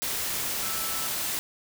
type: tone in noise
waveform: sine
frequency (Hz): 1318.5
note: E6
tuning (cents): 0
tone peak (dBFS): -39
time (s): 0.63-1.07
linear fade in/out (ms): 0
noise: white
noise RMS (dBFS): -30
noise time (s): 0.02-1.39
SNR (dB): -12
effects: none